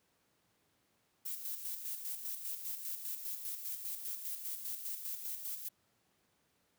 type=noise with tremolo; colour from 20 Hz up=violet; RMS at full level=-40 dBFS; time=1.25-5.69 s; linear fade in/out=10 ms; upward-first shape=square; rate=5 Hz; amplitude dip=50%; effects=pink hiss -75 dBFS RMS until 6.78 s + high-pass 100 Hz 12 dB/octave